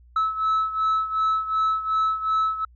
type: beating tone pair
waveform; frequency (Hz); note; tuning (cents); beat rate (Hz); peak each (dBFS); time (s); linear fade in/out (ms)
sine; 1300 / 1302.7; E6 / E6; -24 / -21; 2.7; -20 / -24; 0.16-2.65; 5
effects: tanh soft clip ceiling -17 dBFS + added 60 Hz sine -49 dBFS peak until 2.75 s